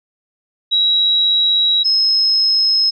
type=tone pair in turn; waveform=sine; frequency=3868 / 5163 Hz; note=B7 / E8; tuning=-37 / -37 cents; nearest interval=perfect fourth; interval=500 cents; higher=second; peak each=-11 dBFS; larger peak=neither; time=0.71-1.84 / 1.84-2.91 s; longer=first; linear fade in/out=20 ms; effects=none